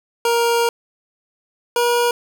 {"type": "tone pair in turn", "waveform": "25% pulse", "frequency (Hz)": [468.9, 479], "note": ["A#4", "A#4"], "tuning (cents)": [10, 47], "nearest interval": "unison", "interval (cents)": 37, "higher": "second", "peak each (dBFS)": -11, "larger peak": "neither", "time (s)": [[0.25, 0.69], [1.76, 2.11]], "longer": "first", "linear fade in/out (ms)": 2, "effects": []}